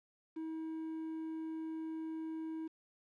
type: tone with quantisation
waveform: triangle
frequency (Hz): 320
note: D#4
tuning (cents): +49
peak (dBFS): -37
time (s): 0.36-2.68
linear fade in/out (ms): 10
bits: 10
effects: low-pass 3000 Hz 12 dB/octave